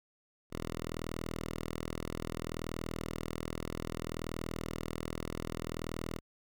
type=tone; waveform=5% pulse; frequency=40.62 Hz; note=E1; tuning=25 cents flat; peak=-26 dBFS; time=0.5-6.21 s; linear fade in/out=50 ms; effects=none